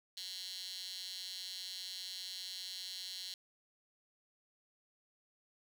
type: tone with high-pass filter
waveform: 15% pulse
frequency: 185 Hz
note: F#3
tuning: in tune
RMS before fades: -45 dBFS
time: 0.17-3.34 s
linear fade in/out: 2 ms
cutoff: 3900 Hz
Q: 5.6
effects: none